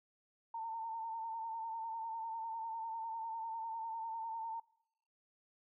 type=tone with vibrato; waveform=sine; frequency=904 Hz; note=A5; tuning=47 cents sharp; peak=-39 dBFS; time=0.54-4.6 s; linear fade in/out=5 ms; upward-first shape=square; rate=10 Hz; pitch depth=30 cents each way; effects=noise-tail reverb RT60 0.8 s tail -26 dB re dry